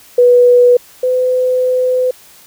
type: tone pair in turn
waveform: sine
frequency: 490.1 / 506.5 Hz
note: B4 / B4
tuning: -13 / +44 cents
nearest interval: minor second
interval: 57 cents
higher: second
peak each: -4 / -10 dBFS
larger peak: first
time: 0.18-0.77 / 1.03-2.11 s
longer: second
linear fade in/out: 5 ms
effects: white hiss -42 dBFS RMS until 2.46 s